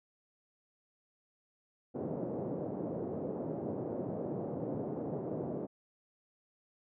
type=band-pass noise; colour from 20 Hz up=white; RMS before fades=-38 dBFS; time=1.94-5.67 s; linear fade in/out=20 ms; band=120 to 550 Hz; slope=24 dB/octave; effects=none